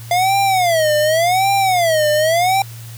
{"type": "tone with vibrato", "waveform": "square", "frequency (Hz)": 690, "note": "F5", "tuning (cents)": -21, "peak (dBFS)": -13, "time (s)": [0.11, 2.62], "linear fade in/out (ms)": 2, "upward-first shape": "sine", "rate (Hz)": 0.88, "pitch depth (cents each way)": 240, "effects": ["added 115 Hz sine -31 dBFS peak until 2.97 s", "white hiss -40 dBFS RMS until 2.97 s"]}